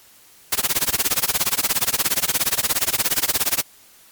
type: noise with tremolo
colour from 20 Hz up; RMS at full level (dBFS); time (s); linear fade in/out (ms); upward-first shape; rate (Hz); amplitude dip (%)
white; -17; 0.52-3.62; 5; sine; 17; 100
effects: white hiss -50 dBFS RMS until 4.11 s + MP3 96 kbps